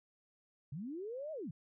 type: linear two-way sweep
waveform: sine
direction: up then down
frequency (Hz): 125.1 to 646 to 125.1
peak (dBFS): -40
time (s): 0.72-1.51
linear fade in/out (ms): 5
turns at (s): 1.32
effects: none